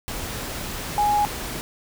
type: tone in noise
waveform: sine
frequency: 830.6 Hz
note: G#5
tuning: in tune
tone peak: -17 dBFS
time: 0.98-1.25 s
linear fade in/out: 0 ms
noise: pink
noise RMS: -31 dBFS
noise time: 0.08-1.61 s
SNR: +11 dB
effects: none